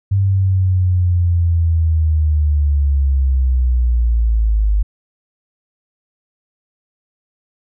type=linear sweep; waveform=sine; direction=down; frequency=98.8 to 50.4 Hz; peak=-11 dBFS; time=0.11-4.83 s; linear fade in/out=10 ms; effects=none